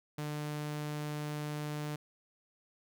sawtooth tone, 149.4 Hz, D3, 30 cents sharp, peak -32 dBFS, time 0.18-1.96 s, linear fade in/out 5 ms, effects none

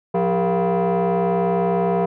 sine tone with frequency modulation, 111.5 Hz, A2, 23 cents sharp, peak -14 dBFS, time 0.14-2.06 s, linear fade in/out 10 ms, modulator 289 Hz, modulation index 2.5, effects tanh soft clip ceiling -15 dBFS

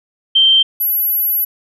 sine tone pair in turn, 3136 / 11690 Hz, G7 / F#9, 0 / -22 cents, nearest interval octave + major seventh, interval 2278 cents, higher second, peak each -7 / -13 dBFS, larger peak first, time 0.35-0.63 / 0.8-1.45 s, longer second, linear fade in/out 10 ms, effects none

